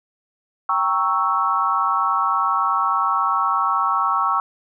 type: chord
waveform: sine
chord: G diminished seventh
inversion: none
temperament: equal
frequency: 784 / 932.3 / 1108.7 / 1318.5 Hz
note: G5 / Bb5 / Db6 / Fb6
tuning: 0 / 0 / 0 / 0 cents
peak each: -26 / -25 / -20 / -21 dBFS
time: 0.69-4.4 s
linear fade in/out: 2 ms
effects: none